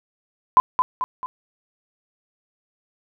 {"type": "tone with echo", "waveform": "sine", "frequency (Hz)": 1014, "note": "B5", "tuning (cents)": 45, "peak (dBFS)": -8, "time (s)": [0.57, 0.6], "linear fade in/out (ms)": 0, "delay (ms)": 220, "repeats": 3, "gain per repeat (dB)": -6, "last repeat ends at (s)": 1.26, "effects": []}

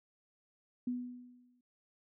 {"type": "tone with exponential decay", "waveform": "sine", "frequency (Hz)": 246.9, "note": "B3", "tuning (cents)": 0, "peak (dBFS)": -31, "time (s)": [0.87, 1.61], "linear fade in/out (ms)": 5, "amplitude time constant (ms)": 160, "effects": []}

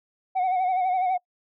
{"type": "tone with vibrato", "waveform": "sine", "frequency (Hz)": 740, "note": "F#5", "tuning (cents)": 0, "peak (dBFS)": -18, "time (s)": [0.35, 1.18], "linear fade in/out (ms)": 20, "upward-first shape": "sine", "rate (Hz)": 12, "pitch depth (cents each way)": 54, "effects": ["noise-tail reverb RT60 0.1 s tail -26 dB re dry", "tanh soft clip ceiling -20 dBFS"]}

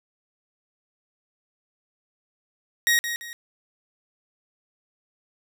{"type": "tone with echo", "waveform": "sawtooth", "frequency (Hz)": 1884, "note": "A#6", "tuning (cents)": 18, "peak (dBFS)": -14, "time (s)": [2.87, 2.99], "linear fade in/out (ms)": 0, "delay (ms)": 170, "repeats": 2, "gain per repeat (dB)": -9, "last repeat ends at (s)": 3.33, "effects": []}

